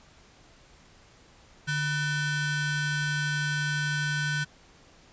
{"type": "ring-modulated tone", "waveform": "45% pulse", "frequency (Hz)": 826, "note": "G#5", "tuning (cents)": -10, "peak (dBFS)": -23, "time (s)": [1.67, 4.45], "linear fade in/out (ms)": 20, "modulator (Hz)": 678, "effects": ["pink hiss -56 dBFS RMS until 5.12 s", "resampled to 16000 Hz"]}